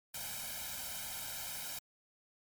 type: noise with comb filter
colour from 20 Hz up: white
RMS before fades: -42 dBFS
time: 0.14-1.79 s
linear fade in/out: 5 ms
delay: 1.3 ms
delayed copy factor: +1
effects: MP3 96 kbps

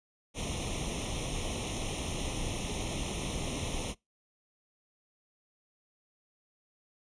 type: noise with comb filter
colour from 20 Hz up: pink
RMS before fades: -35 dBFS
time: 0.34-3.95 s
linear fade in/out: 50 ms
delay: 0.32 ms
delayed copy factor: +0.9
effects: noise-tail reverb RT60 0.2 s tail -24 dB re dry + resampled to 22050 Hz

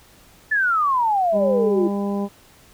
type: exponential sweep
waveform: sine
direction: down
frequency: 1770 to 333.6 Hz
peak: -16 dBFS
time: 0.51-1.88 s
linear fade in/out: 10 ms
type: harmonic tone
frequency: 200.7 Hz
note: G3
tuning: 41 cents sharp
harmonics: 1 / 2 / 3 / 4 / 5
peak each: -22 / -28 / -32 / -34 / -36 dBFS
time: 1.32-2.29 s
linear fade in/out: 50 ms
effects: pink hiss -51 dBFS RMS until 2.73 s

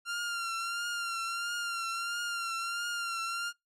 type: tone with vibrato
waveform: sawtooth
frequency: 1385 Hz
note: F6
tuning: 15 cents flat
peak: -29 dBFS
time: 0.05-3.53 s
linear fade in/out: 50 ms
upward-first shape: triangle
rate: 1.5 Hz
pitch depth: 48 cents each way
effects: noise-tail reverb RT60 0.2 s tail -26 dB re dry + low-pass 10000 Hz 12 dB/octave

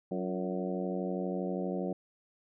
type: harmonic tone with a mistuned harmonic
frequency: 92.5 Hz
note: F#2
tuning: in tune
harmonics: 2 / 3 / 4 / 5 / 6 / 7 / 8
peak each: -35 / -40 / -38 / -40 / -40 / -44 / -45 dBFS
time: 0.11-1.93 s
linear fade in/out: 5 ms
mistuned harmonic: 4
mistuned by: -62 cents
effects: none

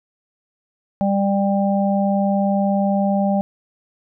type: harmonic tone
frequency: 198.1 Hz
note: G3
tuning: 18 cents sharp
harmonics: 1 / 3 / 4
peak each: -17 / -22 / -23 dBFS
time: 1.01-3.41 s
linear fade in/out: 0 ms
effects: none

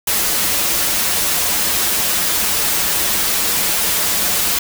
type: noise with comb filter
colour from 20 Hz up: white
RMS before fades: -17 dBFS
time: 0.07-4.59 s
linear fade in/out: 5 ms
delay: 7.7 ms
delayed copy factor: -0.55
effects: none

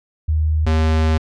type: tone pair in turn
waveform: sine / square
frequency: 77.78 / 79.14 Hz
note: D#2 / D#2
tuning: 0 / +30 cents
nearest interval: unison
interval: 30 cents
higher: second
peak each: -14 dBFS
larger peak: neither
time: 0.28-0.66 / 0.66-1.18 s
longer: second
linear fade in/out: 10 ms
effects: low-pass 5000 Hz 12 dB/octave

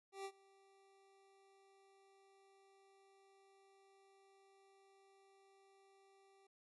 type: tone with ADSR envelope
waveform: 25% pulse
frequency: 390.6 Hz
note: G4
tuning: 6 cents flat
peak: -40 dBFS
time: 0.12-6.47 s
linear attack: 130 ms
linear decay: 63 ms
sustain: -24 dB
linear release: 5 ms
effects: resampled to 24000 Hz

